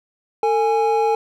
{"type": "tone pair together", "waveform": "triangle", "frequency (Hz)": [449.4, 829], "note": ["A4", "G#5"], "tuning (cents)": [37, -3], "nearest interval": "major seventh", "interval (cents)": 1060, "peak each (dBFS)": -16, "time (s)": [0.43, 1.15], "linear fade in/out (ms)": 2, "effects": []}